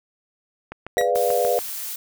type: click train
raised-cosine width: 0.5 ms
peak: -18 dBFS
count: 6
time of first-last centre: 0.72-1.45 s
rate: 6.85 Hz
type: chord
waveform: sine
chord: G# diminished seventh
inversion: none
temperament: equal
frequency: 415.3 / 493.9 / 587.3 / 698.5 Hz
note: G#4 / B4 / D5 / F5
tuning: 0 / 0 / 0 / 0 cents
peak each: -27 / -21 / -24 / -23 dBFS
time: 0.97-1.59 s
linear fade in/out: 0 ms
type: tone with exponential decay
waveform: sawtooth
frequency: 1919 Hz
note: A#6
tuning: 50 cents sharp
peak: -16 dBFS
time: 0.98-1.11 s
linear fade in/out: 1 ms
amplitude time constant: 27 ms
type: noise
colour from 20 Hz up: blue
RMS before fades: -31 dBFS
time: 1.15-1.96 s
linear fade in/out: 5 ms
effects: none